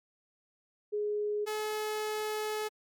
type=tone pair in turn; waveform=sine / sawtooth; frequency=417.6 / 427.9 Hz; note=G#4 / A4; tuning=+10 / -48 cents; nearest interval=unison; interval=42 cents; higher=second; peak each=-29 / -28 dBFS; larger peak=second; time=0.92-1.46 / 1.46-2.69 s; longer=second; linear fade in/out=20 ms; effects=MP3 96 kbps